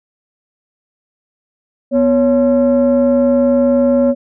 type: tone pair together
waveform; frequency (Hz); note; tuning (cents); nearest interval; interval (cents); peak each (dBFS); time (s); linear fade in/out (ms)
sine; 246.9 / 557; B3 / C#5; 0 / +8; octave + major second; 1408; -10; 1.91-4.15; 50
effects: tanh soft clip ceiling -5 dBFS